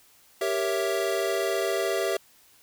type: chord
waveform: square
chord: G diminished seventh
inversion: none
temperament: equal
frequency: 392 / 466.2 / 554.4 / 659.3 Hz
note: G4 / Bb4 / Db5 / Fb5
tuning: 0 / 0 / 0 / 0 cents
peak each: -29 / -33 / -33 / -30 dBFS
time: 0.41-2.17 s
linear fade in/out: 5 ms
effects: white hiss -58 dBFS RMS until 2.62 s